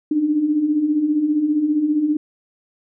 sine beating tone pair, 287.7 / 302.7 Hz, D4 / D#4, -36 / -48 cents, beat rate 15 Hz, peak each -24 / -16 dBFS, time 0.11-2.17 s, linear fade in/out 5 ms, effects none

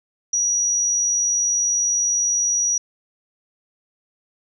sine tone, 5800 Hz, F#8, 35 cents flat, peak -17 dBFS, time 0.33-2.78 s, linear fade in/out 5 ms, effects none

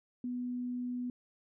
sine tone, 246.9 Hz, B3, in tune, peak -34 dBFS, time 0.24-1.1 s, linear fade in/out 2 ms, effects none

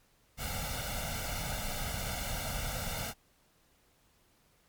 pink noise with comb filter, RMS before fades -36 dBFS, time 0.37-3.14 s, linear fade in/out 50 ms, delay 1.4 ms, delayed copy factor +0.85, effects pink hiss -68 dBFS RMS until 4.68 s + MP3 96 kbps

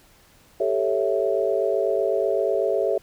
sine chord, A dominant seventh, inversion third, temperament equal, 392 / 440 / 554.4 / 659.3 Hz, G4 / A4 / C#5 / E5, 0 / 0 / 0 / 0 cents, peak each -25 dBFS, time 0.6-2.98 s, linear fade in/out 5 ms, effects pink hiss -55 dBFS RMS until 3.02 s

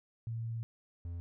sine / triangle tone pair in turn, 114.5 / 85.78 Hz, A#2 / F2, -31 / -31 cents, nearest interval perfect fourth, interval 500 cents, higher first, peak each -35 / -36 dBFS, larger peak first, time 0.27-0.63 / 1.05-1.2 s, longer first, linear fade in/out 0 ms, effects none

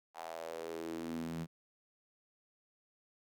sawtooth tone with high-pass filter sweep, 82.41 Hz, E2, in tune, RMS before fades -42 dBFS, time 0.14-1.47 s, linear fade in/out 50 ms, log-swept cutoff 810 to 170 Hz, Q 4.4, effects none

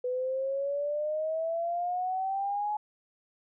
sine exponential sweep, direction up, 495.4 to 848 Hz, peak -28 dBFS, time 0.04-2.77 s, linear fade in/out 5 ms, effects none

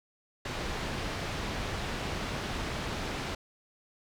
pink low-pass noise, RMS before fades -35 dBFS, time 0.45-3.35 s, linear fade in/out 5 ms, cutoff 4500 Hz, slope 12 dB/octave, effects none

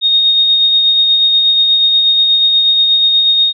sine tone with tremolo, 3713 Hz, A#7, 8 cents flat, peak -6 dBFS, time 0.01-3.53 s, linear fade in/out 50 ms, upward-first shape sine, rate 8.3 Hz, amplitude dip 30%, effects none

